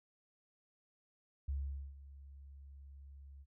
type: tone with ADSR envelope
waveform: sine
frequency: 69.3 Hz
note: C#2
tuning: in tune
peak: -34 dBFS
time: 1.48-3.46 s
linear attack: 8 ms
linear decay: 450 ms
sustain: -17 dB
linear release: 47 ms
effects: none